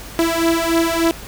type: beating tone pair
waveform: sawtooth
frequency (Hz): 330.1 / 333.5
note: E4 / E4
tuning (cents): +2 / +20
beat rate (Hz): 3.4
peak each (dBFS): -14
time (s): 0.19-1.11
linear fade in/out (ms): 0
effects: added 50 Hz sine -39 dBFS peak until 1.27 s + pink hiss -35 dBFS RMS until 1.27 s